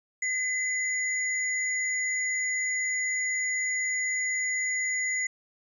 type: tone pair together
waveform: sine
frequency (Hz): 2026 / 6852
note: B6 / A8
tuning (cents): +44 / -47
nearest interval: octave + major sixth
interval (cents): 2109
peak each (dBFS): -27 / -32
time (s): 0.22-5.27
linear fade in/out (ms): 5
effects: none